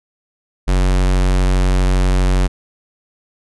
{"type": "tone", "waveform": "square", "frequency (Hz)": 46.22, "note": "F#1", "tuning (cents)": -1, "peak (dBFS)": -12, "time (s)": [0.67, 2.48], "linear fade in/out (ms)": 20, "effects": ["resampled to 24000 Hz"]}